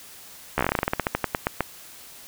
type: slowing click train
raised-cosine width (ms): 0.5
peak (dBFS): -6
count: 20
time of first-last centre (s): 0.58-1.607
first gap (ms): 13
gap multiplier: 1.14
effects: white hiss -45 dBFS RMS until 2.27 s